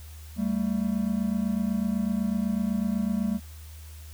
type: tone pair together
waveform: triangle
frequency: 195.4 / 223.4 Hz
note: G3 / A3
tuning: -5 / +27 cents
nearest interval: major second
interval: 232 cents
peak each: -25 dBFS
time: 0.36-3.4 s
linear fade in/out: 50 ms
effects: added 77 Hz sine -41 dBFS peak until 4.13 s + white hiss -52 dBFS RMS until 4.13 s